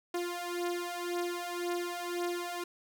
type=beating tone pair; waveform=sawtooth; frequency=349.2 / 351.1 Hz; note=F4 / F4; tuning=0 / +9 cents; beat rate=1.9 Hz; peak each=-33 / -32 dBFS; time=0.14-2.64 s; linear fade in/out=5 ms; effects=none